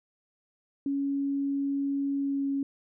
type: tone with pitch glide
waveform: sine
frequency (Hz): 278.6 to 276.5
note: C#4 to C#4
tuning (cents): +9 to -4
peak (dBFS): -26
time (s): 0.86-2.63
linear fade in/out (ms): 2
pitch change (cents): -13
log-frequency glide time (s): 2.17-2.5
effects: none